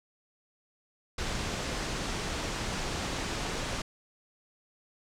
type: low-pass noise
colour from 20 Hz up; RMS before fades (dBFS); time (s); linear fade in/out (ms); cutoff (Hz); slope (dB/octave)
pink; -34; 1.18-3.82; 5; 7600; 24
effects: none